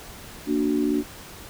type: chord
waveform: sine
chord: Bb augmented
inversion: none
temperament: equal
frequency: 233.1 / 293.7 / 370 Hz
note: Bb3 / D4 / F#4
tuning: 0 / 0 / 0 cents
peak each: -26 / -22 / -27 dBFS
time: 0.46-1.04 s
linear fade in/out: 50 ms
effects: pink hiss -42 dBFS RMS until 1.49 s